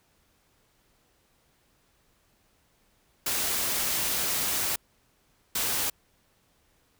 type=noise bursts at uneven times; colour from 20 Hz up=white; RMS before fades=-28 dBFS; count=2; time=3.26-4.76 / 5.55-5.9 s; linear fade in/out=5 ms; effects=pink hiss -67 dBFS RMS until 6.99 s